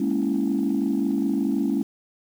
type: chord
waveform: sine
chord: A# half-diminished seventh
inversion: third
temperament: equal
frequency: 207.7 / 233.1 / 277.2 / 329.6 Hz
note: G#3 / A#3 / C#4 / E4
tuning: 0 / 0 / 0 / 0 cents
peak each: -25 / -27 / -23 / -27 dBFS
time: 0-1.83 s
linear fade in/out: 5 ms
effects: tanh soft clip ceiling -14 dBFS + 8-bit